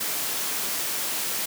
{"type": "high-pass noise", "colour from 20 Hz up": "white", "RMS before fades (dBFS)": -28, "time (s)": [0, 1.46], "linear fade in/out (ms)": 10, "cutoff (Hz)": 160, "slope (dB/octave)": 12, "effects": []}